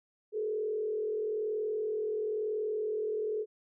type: tone with frequency modulation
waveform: sine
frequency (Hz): 429.7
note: A4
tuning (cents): -41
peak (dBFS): -30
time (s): 0.32-3.46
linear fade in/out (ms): 50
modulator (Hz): 41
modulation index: 0.63
effects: none